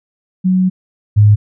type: tone pair in turn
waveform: sine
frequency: 185.3 / 104.6 Hz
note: F#3 / G#2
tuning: +3 / +13 cents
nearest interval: minor seventh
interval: 990 cents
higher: first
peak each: -9 / -4 dBFS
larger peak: second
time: 0.44-0.7 / 1.16-1.36 s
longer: first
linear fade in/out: 20 ms
effects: none